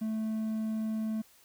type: tone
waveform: triangle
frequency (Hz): 219.1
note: A3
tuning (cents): -7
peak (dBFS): -28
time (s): 0.01-1.22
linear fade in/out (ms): 10
effects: white hiss -61 dBFS RMS until 1.44 s